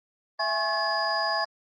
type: tone cluster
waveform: sine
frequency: 661 / 828 / 1089 / 1717 / 4906 Hz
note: E5 / G#5 / C#6 / A6 / D#8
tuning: +5 / -5 / -31 / -43 / -25 cents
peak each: -30 dBFS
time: 0.39-1.45 s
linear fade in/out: 10 ms
effects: tanh soft clip ceiling -14 dBFS + Opus 24 kbps